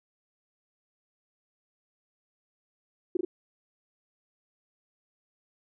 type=tone with echo; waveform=sine; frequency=356.7 Hz; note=F4; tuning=37 cents sharp; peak=-23 dBFS; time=3.15-3.17 s; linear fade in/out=5 ms; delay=40 ms; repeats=2; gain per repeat=-2 dB; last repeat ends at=3.25 s; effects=none